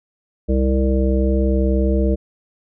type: harmonic tone with a mistuned harmonic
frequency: 65.4 Hz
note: C2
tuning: in tune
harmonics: 1 / 3 / 5 / 7 / 9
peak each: -16 / -21 / -23 / -24 / -26 dBFS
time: 0.48-2.16 s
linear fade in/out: 20 ms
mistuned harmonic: 3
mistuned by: +15 cents
effects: none